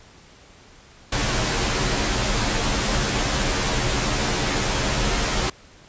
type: noise with comb filter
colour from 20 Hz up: pink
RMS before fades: -22 dBFS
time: 1.12-5.5 s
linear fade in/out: 5 ms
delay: 12 ms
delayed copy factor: -0.8
effects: pink hiss -49 dBFS RMS until 5.88 s + resampled to 16000 Hz